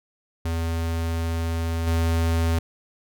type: tone with level steps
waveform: square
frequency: 82.7 Hz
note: E2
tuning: 6 cents sharp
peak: -24 / -20 dBFS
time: 0.45-2.59 s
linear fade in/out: 5 ms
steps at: 1.87 s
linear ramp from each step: 2 ms
effects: none